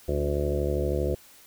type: harmonic tone with a mistuned harmonic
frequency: 72.6 Hz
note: D2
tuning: 19 cents flat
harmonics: 1 / 2 / 3 / 4 / 5 / 6 / 7 / 8 / 9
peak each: -28 / -33 / -38 / -38 / -30 / -36 / -31 / -37 / -38 dBFS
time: 0.08-1.15 s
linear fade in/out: 5 ms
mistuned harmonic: 4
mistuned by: +20 cents
effects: white hiss -53 dBFS RMS until 1.46 s